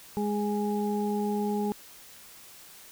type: harmonic tone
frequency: 207.3 Hz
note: G#3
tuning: 3 cents flat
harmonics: 1 / 2 / 4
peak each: -28 / -31 / -34 dBFS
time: 0.17-1.72 s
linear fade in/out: 0 ms
effects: white hiss -50 dBFS RMS until 2.91 s